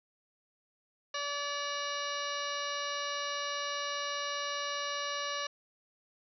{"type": "harmonic tone with a mistuned harmonic", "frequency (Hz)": 575, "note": "D5", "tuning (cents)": -37, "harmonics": [1, 2, 3, 4, 5, 6, 7, 8, 9, 10], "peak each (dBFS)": [-41, -38, -41, -46, -42, -47, -43, -50, -50, -45], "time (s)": [1.14, 5.47], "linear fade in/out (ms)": 5, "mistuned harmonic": 6, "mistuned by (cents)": 110, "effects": []}